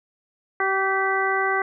harmonic tone with a mistuned harmonic, 385.5 Hz, G4, 29 cents flat, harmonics 1 / 2 / 3 / 4 / 5, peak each -26 / -26 / -26 / -26 / -26 dBFS, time 0.6-1.62 s, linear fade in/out 2 ms, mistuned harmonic 5, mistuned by +39 cents, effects none

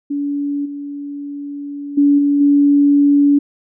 sine tone with level steps, 285.8 Hz, D4, 47 cents flat, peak -17 / -24 / -8 / -11 / -8 dBFS, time 0.1-3.39 s, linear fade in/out 10 ms, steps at 0.65 / 1.97 / 2.18 / 2.4 s, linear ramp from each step 10 ms, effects none

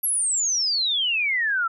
sine exponential sweep, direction down, 11620 to 1318.5 Hz, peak -20 dBFS, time 0.03-1.68 s, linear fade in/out 10 ms, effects none

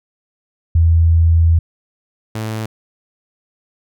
sine / sawtooth tone pair in turn, 82.7 / 109.91 Hz, E2 / A2, +6 / -1 cents, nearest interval perfect fourth, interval 493 cents, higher second, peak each -8 / -17 dBFS, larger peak first, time 0.75-1.59 / 2.35-2.66 s, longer first, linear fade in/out 5 ms, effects none

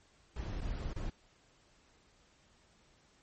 brown noise with dropouts, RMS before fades -38 dBFS, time 0.36-1.1 s, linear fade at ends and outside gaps 5 ms, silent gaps 0.609-0.614 / 0.934-0.96 s, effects pink hiss -67 dBFS RMS until 3.22 s + MP3 32 kbps

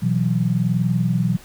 sine chord, B suspended fourth, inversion none, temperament equal, 123.47 / 164.81 / 185 Hz, B2 / E3 / F#3, 0 / 0 / 0 cents, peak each -21 dBFS, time 0.02-1.37 s, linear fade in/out 10 ms, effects pink hiss -45 dBFS RMS until 1.44 s

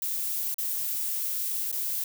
violet noise with dropouts, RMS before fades -30 dBFS, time 0.02-2.04 s, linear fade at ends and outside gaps 2 ms, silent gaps 0.543-0.583 / 1.716-1.726 s, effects none

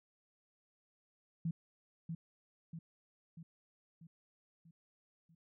sine tone with echo, 164.81 Hz, E3, in tune, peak -33 dBFS, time 1.45-1.51 s, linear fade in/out 5 ms, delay 640 ms, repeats 6, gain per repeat -5 dB, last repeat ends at 5.35 s, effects none

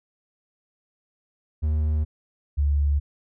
triangle / sine tone pair in turn, 76.7 / 71.97 Hz, D#2 / D2, -24 / -34 cents, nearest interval minor second, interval 110 cents, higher first, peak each -18 dBFS, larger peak neither, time 1.62-2.05 / 2.57-3 s, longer neither, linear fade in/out 20 ms, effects none

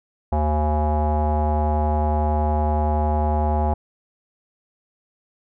square tone with low-pass filter, 75.9 Hz, D#2, 42 cents flat, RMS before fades -20 dBFS, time 0.32-3.74 s, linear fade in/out 5 ms, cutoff 790 Hz, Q 7.7, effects none

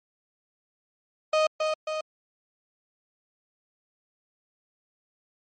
35% pulse tone with echo, 622.3 Hz, D#5, in tune, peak -18 dBFS, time 1.33-1.47 s, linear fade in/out 5 ms, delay 270 ms, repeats 2, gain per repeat -4 dB, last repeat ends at 2.01 s, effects low-pass 5000 Hz 12 dB/octave + MP3 32 kbps

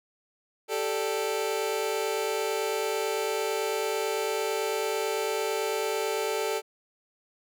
sawtooth chord, G suspended second, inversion none, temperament just, 392 / 441 / 588 Hz, G4 / A4 / D5, 0 / +4 / +2 cents, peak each -28 / -25 / -30 dBFS, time 0.68-6.62 s, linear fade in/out 50 ms, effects none

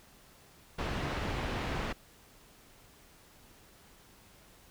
pink low-pass noise, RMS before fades -35 dBFS, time 0.78-1.93 s, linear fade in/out 10 ms, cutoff 2900 Hz, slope 12 dB/octave, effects pink hiss -59 dBFS RMS until 4.7 s

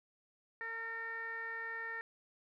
15% pulse tone with low-pass filter, 455.4 Hz, A#4, 40 cents flat, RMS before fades -42 dBFS, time 0.61-2.01 s, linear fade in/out 0 ms, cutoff 1900 Hz, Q 9.5, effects none

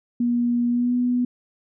sine tone with pitch glide, 240 to 246.2 Hz, B3 to B3, -49 to -5 cents, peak -18 dBFS, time 0.2-1.25 s, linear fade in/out 5 ms, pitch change +44 cents, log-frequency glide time 0.69-0.95 s, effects none

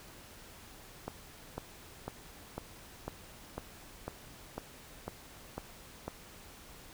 click train, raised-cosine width 1 ms, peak -23 dBFS, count 11, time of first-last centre 1.08-6.08 s, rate 2 Hz, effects pink hiss -53 dBFS RMS until 6.93 s

